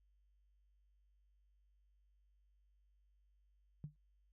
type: tone with exponential decay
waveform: sine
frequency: 149 Hz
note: D3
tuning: 25 cents sharp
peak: -39 dBFS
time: 3.84-3.96 s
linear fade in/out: 0 ms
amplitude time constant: 24 ms
effects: added 50 Hz sine -70 dBFS peak until 4.32 s